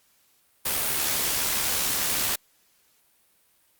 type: noise with amplitude modulation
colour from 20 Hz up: white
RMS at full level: -24 dBFS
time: 0.65-2.36 s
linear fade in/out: 10 ms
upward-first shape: sine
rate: 71.9 Hz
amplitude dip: 35%
effects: white hiss -64 dBFS RMS until 3.79 s + Opus 48 kbps